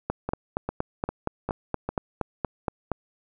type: two click trains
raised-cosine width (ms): 1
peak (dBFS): -14 / -11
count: 5 / 13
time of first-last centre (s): 0.29-1.89 / 0.1-2.917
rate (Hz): 2.5 / 4.26
effects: none